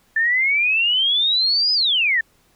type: exponential two-way sweep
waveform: sine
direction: up then down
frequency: 1760 to 5070 to 1760 Hz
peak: -15 dBFS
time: 0.16-2.21 s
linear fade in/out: 5 ms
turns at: 1.73 s
effects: pink hiss -59 dBFS RMS until 2.55 s